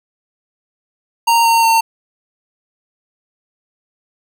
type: tone with pitch steps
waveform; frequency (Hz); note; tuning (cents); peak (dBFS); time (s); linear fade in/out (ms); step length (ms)
square; 926 / 917 / 908; A#5 / A#5 / A#5; -12 / -29 / -46; -10; 1.27-1.81; 10; 180
effects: none